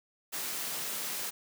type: high-pass noise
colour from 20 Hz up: white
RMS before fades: -36 dBFS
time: 0.32-1.31 s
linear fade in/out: 20 ms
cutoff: 130 Hz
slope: 96 dB/octave
effects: none